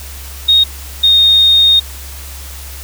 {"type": "tone pair in turn", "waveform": "sine", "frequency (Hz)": [3729, 3699], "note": ["A#7", "A#7"], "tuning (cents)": [0, -14], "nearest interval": "unison", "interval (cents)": 14, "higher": "first", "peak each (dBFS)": -5, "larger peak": "neither", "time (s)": [[0.48, 0.64], [1.03, 1.8]], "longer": "second", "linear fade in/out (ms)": 10, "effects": ["added 68 Hz sine -28 dBFS peak until 2.83 s", "white hiss -32 dBFS RMS until 2.83 s"]}